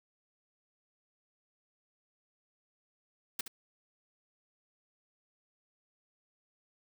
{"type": "noise with echo", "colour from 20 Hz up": "white", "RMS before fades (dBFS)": -34, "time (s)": [3.39, 3.41], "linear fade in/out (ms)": 5, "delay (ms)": 70, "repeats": 1, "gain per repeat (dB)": -9, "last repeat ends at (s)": 3.48, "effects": []}